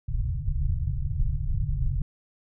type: low-pass noise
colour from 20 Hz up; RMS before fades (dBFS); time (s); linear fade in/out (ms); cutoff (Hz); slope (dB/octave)
pink; -26; 0.08-2.02; 5; 150; 96
effects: none